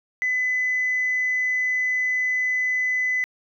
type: tone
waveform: sine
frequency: 2009 Hz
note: B6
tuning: 29 cents sharp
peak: -19 dBFS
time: 0.22-3.24 s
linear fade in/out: 0 ms
effects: tanh soft clip ceiling -16 dBFS + 10-bit